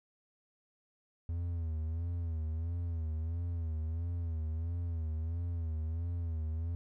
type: tone with vibrato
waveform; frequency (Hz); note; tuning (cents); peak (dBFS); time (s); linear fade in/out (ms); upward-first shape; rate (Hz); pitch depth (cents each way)
triangle; 82.41; E2; 0; -31; 1.29-6.75; 0; sine; 1.5; 84
effects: none